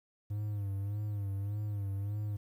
triangle tone with vibrato, 101.7 Hz, G#2, 36 cents flat, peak -31 dBFS, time 0.3-2.37 s, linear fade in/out 10 ms, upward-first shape sine, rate 1.7 Hz, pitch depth 65 cents each way, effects 11-bit

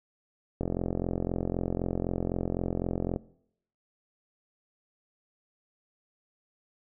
click train, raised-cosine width 2 ms, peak -16 dBFS, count 113, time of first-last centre 0.61-3.161 s, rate 43.9 Hz, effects noise-tail reverb RT60 0.7 s tail -21 dB re dry

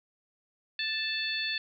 harmonic tone, 880 Hz, A5, in tune, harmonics 2 / 3 / 4 / 5, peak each -35 / -35 / -35 / -35 dBFS, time 0.79-1.58 s, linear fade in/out 2 ms, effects none

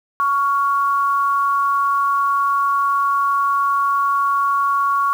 sine tone pair together, 1117.3 / 1399 Hz, C#6 / F6, +13 / +3 cents, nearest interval major third, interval 390 cents, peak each -15 / -24 dBFS, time 0.2-5.13 s, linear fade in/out 0 ms, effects 7-bit

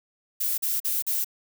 violet noise bursts, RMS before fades -26 dBFS, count 4, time 0.4-1.246 s, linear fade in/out 10 ms, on 180 ms, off 42 ms, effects none

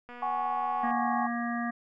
click train, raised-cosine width 0.5 ms, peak -31 dBFS, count 200, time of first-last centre 0.09-0.909 s, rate 243 Hz
sine chord, F# suspended second, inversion none, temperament equal with one note detuned, 745.6 / 830.6 / 1108.7 Hz, F#5 / G#5 / C#6, +13 / 0 / 0 cents, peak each -32 dBFS, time 0.22-1.27 s, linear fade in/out 5 ms
harmonic tone, 236.5 Hz, A#3, 25 cents sharp, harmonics 1 / 3 / 5 / 7 / 8, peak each -31 / -36 / -38 / -39 / -40 dBFS, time 0.83-1.71 s, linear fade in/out 10 ms
effects none

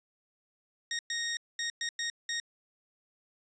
15% pulse tone bursts at uneven times, 1864.7 Hz, A#6, in tune, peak -25 dBFS, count 6, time 0.91-0.99 / 1.1-1.37 / 1.59-1.7 / 1.81-1.89 / 1.99-2.1 / 2.29-2.4 s, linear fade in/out 2 ms, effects resampled to 16000 Hz + 11-bit

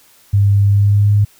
sine tone with pitch glide, 100.5 to 103.03 Hz, G2 to G#2, +44 to -13 cents, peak -8 dBFS, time 0.33-1.25 s, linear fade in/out 10 ms, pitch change +43 cents, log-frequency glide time 0.66-1.12 s, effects white hiss -49 dBFS RMS until 1.39 s

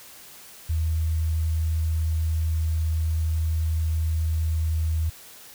sine tone, 80 Hz, D#2, 49 cents sharp, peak -21 dBFS, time 0.69-5.1 s, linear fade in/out 10 ms, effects white hiss -46 dBFS RMS until 5.54 s

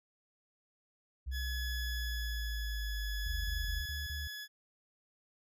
sine linear sweep, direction down, 65.6 to 46.25 Hz, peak -35 dBFS, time 1.26-3.82 s, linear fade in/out 20 ms
20% pulse tone with tremolo, 1696 Hz, G#6, 36 cents sharp, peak -34 dBFS, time 1.31-4.48 s, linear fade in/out 50 ms, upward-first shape sine, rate 0.54 Hz, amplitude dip 30%
sine tone bursts, 73.3 Hz, D2, 3 cents flat, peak -38 dBFS, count 5, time 3.26-4.276 s, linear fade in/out 5 ms, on 180 ms, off 29 ms
effects none

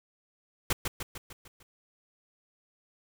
pink noise with echo, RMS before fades -26 dBFS, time 0.7-0.73 s, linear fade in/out 5 ms, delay 150 ms, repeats 6, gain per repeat -5 dB, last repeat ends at 1.63 s, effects none

